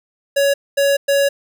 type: tone bursts at uneven times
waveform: square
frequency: 560 Hz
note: C#5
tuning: 18 cents sharp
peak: -13 dBFS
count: 3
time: 0.36-0.54 / 0.77-0.97 / 1.08-1.29 s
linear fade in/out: 10 ms
effects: none